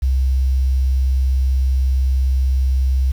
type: tone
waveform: sine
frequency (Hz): 65.41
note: C2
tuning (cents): 0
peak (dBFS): -13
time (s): 0.02-3.12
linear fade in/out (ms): 10
effects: 7-bit